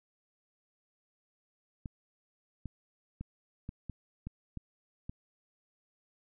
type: clicks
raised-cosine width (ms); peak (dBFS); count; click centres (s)
5; -27; 8; 1.858 / 2.657 / 3.21 / 3.691 / 3.897 / 4.27 / 4.573 / 5.095
effects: none